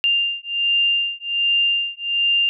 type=beating tone pair; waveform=sine; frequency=2794 / 2795.3 Hz; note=F7 / F7; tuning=0 / +1 cents; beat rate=1.3 Hz; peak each=-20 dBFS; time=0.04-2.49 s; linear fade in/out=0 ms; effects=none